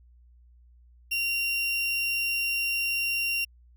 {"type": "tone", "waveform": "35% pulse", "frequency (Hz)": 2761, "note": "F7", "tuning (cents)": -20, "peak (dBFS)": -24, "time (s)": [1.11, 3.45], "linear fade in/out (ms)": 10, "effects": ["added 60 Hz sine -53 dBFS peak until 3.76 s"]}